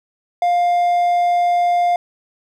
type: tone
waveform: triangle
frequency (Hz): 703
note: F5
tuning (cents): +11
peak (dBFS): -11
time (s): 0.42-1.96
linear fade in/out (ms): 2
effects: none